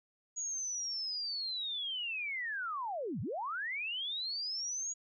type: linear two-way sweep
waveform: sine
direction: down then up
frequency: 6790 to 91 to 6790 Hz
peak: -35 dBFS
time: 0.36-4.94 s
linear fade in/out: 20 ms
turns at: 3.21 s
effects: none